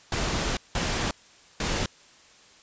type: noise bursts at uneven times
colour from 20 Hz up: pink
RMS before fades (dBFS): -27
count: 3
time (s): 0.12-0.57 / 0.75-1.11 / 1.6-1.86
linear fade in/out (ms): 2
effects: white hiss -54 dBFS RMS until 2.62 s + resampled to 16000 Hz